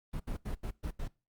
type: noise bursts at uneven times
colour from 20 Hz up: brown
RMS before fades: -36 dBFS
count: 6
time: 0.13-0.2 / 0.27-0.37 / 0.45-0.55 / 0.63-0.71 / 0.83-0.91 / 0.99-1.08 s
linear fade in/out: 10 ms
effects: noise-tail reverb RT60 0.3 s tail -22 dB re dry + Opus 32 kbps